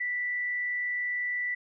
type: tone with frequency modulation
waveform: sine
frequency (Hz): 1972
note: B6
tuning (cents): -3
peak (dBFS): -28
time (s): 0-1.55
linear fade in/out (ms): 10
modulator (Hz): 106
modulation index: 0.25
effects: none